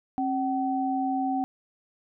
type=tone pair together; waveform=sine; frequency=268.7 / 760 Hz; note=C4 / F#5; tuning=+46 / +46 cents; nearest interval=octave + tritone; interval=1800 cents; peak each=-27 dBFS; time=0.18-1.44 s; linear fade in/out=0 ms; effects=none